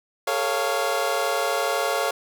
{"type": "chord", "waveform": "25% pulse", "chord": "Bb minor seventh", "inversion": "third", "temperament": "equal with one note detuned", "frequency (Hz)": [415.3, 455, 554.4, 698.5], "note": ["Ab4", "Bb4", "Db5", "F5"], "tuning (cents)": [0, -42, 0, 0], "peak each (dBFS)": [-27, -25, -22, -23], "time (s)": [0.27, 2.11], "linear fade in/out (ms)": 5, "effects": []}